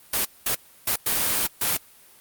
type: noise bursts at uneven times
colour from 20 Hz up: white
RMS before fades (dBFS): -23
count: 5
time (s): 0.13-0.25 / 0.46-0.55 / 0.87-0.96 / 1.06-1.47 / 1.61-1.77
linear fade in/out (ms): 5
effects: white hiss -52 dBFS RMS until 2.2 s + Opus 32 kbps